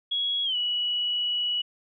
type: tone with pitch glide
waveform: sine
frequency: 3332 to 2934 Hz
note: G#7 to F#7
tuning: +5 to -15 cents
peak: -24 dBFS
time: 0.11-1.62 s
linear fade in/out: 10 ms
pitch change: -220 cents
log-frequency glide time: 0.44-0.56 s
effects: none